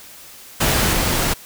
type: noise with level steps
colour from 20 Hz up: pink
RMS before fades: -17 / -19 dBFS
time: 0.6-1.34 s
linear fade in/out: 10 ms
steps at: 0.93 s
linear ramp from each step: 2 ms
effects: white hiss -41 dBFS RMS until 1.45 s